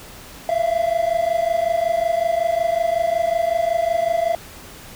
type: tone pair together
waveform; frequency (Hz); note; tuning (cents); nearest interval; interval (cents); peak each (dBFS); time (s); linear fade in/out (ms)
triangle; 661 / 686.4; E5 / F5; +5 / -30; minor second; 65; -18; 0.49-4.35; 2
effects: pink hiss -40 dBFS RMS until 4.95 s